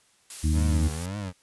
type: noise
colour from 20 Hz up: blue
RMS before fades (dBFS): -36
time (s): 0.3-1.06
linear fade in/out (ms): 2
type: harmonic tone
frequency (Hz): 77.5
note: D#2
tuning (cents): -6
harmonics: 1 / 2 / 3 / 4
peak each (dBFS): -21 / -30 / -31 / -33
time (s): 0.43-0.89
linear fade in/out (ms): 20
type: tone with vibrato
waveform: 25% pulse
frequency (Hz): 89.1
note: F2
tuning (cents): +35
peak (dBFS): -27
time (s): 0.52-1.33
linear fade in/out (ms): 50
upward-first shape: triangle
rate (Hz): 1.9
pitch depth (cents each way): 300
effects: white hiss -63 dBFS RMS until 1.42 s + resampled to 24000 Hz